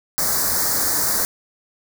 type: band-stop noise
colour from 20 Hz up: white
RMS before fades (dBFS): -20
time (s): 0.18-1.25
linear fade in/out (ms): 0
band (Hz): 1900 to 4400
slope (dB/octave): 48
effects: none